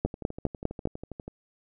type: two click trains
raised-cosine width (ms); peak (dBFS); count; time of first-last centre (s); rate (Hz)
2; -24 / -11; 16 / 5; 0.06-1.28 / 0.05-0.855; 12.3 / 4.97
effects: none